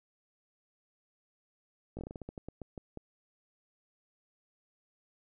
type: slowing click train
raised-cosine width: 2 ms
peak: -28 dBFS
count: 14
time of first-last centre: 1.97-2.973 s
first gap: 18 ms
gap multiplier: 1.22
effects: none